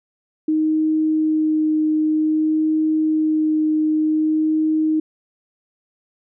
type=tone with vibrato; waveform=sine; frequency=311.1 Hz; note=D#4; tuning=in tune; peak=-15 dBFS; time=0.48-5 s; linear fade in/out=5 ms; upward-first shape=sine; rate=0.53 Hz; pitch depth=9 cents each way; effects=none